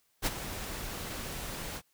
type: noise with ADSR envelope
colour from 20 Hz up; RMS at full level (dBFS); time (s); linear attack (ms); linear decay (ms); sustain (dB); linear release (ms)
pink; -27; 0.22-1.82; 44; 29; -12; 56
effects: white hiss -72 dBFS RMS until 1.93 s